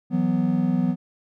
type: chord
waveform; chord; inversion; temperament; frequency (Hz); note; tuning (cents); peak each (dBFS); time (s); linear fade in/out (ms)
triangle; E suspended second; none; equal; 164.81 / 185 / 246.9; E3 / F#3 / B3; 0 / 0 / 0; -23 / -21 / -21; 0.1-0.96; 50
effects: none